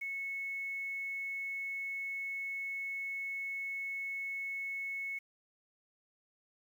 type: tone with quantisation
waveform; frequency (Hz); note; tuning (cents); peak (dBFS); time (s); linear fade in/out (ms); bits
sine; 2200; C#7; -14; -36; 0.01-5.19; 10; 10
effects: none